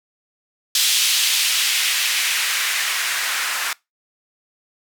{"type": "noise with band-pass filter sweep", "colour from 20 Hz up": "blue", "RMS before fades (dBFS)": -20, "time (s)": [0.75, 3.73], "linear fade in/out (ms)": 2, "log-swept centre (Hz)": [3600, 1400], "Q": 1.4, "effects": ["noise-tail reverb RT60 0.2 s tail -23 dB re dry"]}